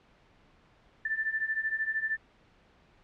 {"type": "beating tone pair", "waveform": "sine", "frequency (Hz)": [1760, 1773], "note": ["A6", "A6"], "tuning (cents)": [0, 13], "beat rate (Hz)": 13, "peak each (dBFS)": [-33, -30], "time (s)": [1.05, 2.17], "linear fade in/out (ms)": 5, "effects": ["pink hiss -62 dBFS RMS until 3.03 s", "low-pass 3000 Hz 12 dB/octave"]}